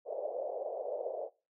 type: band-pass noise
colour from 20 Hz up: pink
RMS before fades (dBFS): -38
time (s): 0.05-1.3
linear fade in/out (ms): 50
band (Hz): 490 to 650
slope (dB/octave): 48
effects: noise-tail reverb RT60 0.3 s tail -20 dB re dry